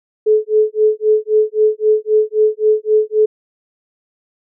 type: tone with tremolo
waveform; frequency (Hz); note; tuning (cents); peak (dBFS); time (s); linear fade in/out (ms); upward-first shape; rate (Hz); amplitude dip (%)
sine; 430; A4; -40; -7; 0.26-3.26; 10; sine; 3.8; 100
effects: none